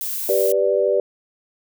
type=noise; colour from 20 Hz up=violet; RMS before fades=-26 dBFS; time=0.01-0.52 s; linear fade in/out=0 ms
type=chord; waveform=sine; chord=G major; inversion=none; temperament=equal; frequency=392 / 493.9 / 587.3 Hz; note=G4 / B4 / D5; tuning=0 / 0 / 0 cents; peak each=-20 / -20 / -19 dBFS; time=0.29-1 s; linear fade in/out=2 ms
effects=none